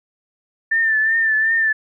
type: tone with vibrato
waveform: sine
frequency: 1780 Hz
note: A6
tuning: 20 cents sharp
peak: -14 dBFS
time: 0.71-1.73 s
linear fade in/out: 10 ms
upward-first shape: triangle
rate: 2.7 Hz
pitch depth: 51 cents each way
effects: none